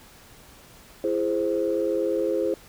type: chord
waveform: sine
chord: E augmented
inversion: none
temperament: equal with one note detuned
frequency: 335.8 / 415.3 / 523.3 Hz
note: E4 / G#4 / B#4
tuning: +32 / 0 / 0 cents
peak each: -26 / -26 / -25 dBFS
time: 1.04-2.54 s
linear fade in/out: 2 ms
effects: tanh soft clip ceiling -13 dBFS + pink hiss -50 dBFS RMS until 2.68 s